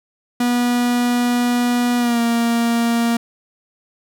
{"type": "tone with pitch glide", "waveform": "45% pulse", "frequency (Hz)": [243.1, 233.5], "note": ["B3", "A#3"], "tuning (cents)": [-27, 3], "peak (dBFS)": -15, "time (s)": [0.4, 3.17], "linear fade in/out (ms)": 5, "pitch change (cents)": -70, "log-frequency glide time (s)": [1.98, 2.2], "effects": []}